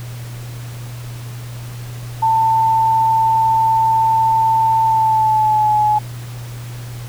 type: tone with pitch glide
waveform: sine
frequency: 892 to 847.8 Hz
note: A5 to G#5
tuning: +23 to +35 cents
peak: -11 dBFS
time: 2.22-5.99 s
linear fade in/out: 10 ms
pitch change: -88 cents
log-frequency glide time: 4.85-5.78 s
effects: added 120 Hz sine -27 dBFS peak until 7.08 s + pink hiss -38 dBFS RMS until 7.08 s